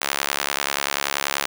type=tone with high-pass filter; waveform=sawtooth; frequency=70.3 Hz; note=C#2; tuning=25 cents sharp; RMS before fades=-25 dBFS; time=0.01-1.46 s; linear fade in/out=5 ms; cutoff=1100 Hz; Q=0.59; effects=none